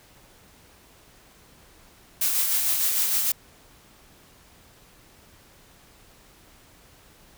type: noise with tremolo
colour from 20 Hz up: blue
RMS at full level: -22 dBFS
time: 2.21-3.32 s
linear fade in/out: 5 ms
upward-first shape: sine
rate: 6.6 Hz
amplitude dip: 35%
effects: pink hiss -54 dBFS RMS until 7.37 s